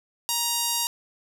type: tone with notch filter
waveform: 5% pulse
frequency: 941 Hz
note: A#5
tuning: 16 cents sharp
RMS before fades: -26 dBFS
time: 0.29-0.87 s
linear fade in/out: 0 ms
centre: 2000 Hz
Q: 1.5
effects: none